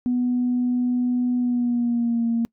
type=tone with pitch glide; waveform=sine; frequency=246.9 to 231.7 Hz; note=B3 to A#3; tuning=0 to -10 cents; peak=-18 dBFS; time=0.06-2.45 s; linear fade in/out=0 ms; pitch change=-110 cents; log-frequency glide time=1.37-2.26 s; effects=noise-tail reverb RT60 0.1 s tail -26 dB re dry + tanh soft clip ceiling -14 dBFS